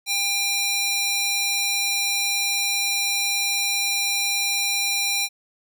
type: tone with high-pass filter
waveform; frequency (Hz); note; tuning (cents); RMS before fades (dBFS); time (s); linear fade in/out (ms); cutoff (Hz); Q
square; 801; G5; +37; -23; 0.06-5.29; 50; 3100; 0.96
effects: none